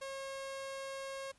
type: tone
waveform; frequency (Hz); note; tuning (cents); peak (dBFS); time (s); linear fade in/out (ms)
sawtooth; 542; C#5; -39; -37; 0.01-1.32; 10
effects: pink hiss -68 dBFS RMS until 1.38 s + resampled to 24000 Hz